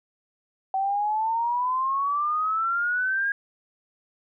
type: exponential sweep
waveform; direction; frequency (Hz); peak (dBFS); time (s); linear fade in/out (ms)
sine; up; 762 to 1639; -22; 0.74-3.32; 2
effects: none

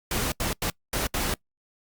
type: noise bursts at uneven times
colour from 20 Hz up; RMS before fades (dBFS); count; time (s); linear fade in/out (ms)
pink; -27; 5; 0.11-0.32 / 0.4-0.53 / 0.62-0.7 / 0.93-1.07 / 1.14-1.34; 2
effects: noise-tail reverb RT60 0.1 s tail -25 dB re dry + Opus 48 kbps

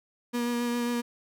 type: tone with vibrato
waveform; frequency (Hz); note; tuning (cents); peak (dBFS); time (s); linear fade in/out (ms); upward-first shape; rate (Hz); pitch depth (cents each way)
35% pulse; 239.6; A#3; +48; -25; 0.33-1.02; 20; sine; 7.4; 14
effects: none

